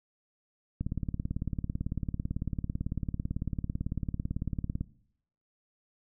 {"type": "click train", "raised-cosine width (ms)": 5, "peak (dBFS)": -19, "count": 73, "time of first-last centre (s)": [0.81, 4.81], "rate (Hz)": 18, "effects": ["noise-tail reverb RT60 0.7 s tail -20 dB re dry"]}